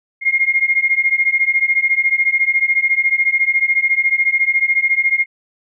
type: beating tone pair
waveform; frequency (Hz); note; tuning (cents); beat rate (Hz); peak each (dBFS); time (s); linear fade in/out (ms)
sine; 2127 / 2141; C7 / C7; +28 / +39; 14; -16 / -15; 0.21-5.26; 50
effects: none